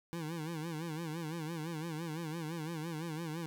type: tone with vibrato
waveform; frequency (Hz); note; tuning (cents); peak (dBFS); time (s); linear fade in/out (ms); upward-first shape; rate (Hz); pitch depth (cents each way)
25% pulse; 161.5; E3; -35; -34; 0.13-3.46; 0; sine; 5.9; 110
effects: none